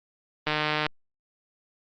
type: click train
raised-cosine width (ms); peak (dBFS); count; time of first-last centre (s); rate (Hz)
0.3; -9; 61; 0.47-0.865; 152
effects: low-pass 5000 Hz 12 dB/octave + Opus 32 kbps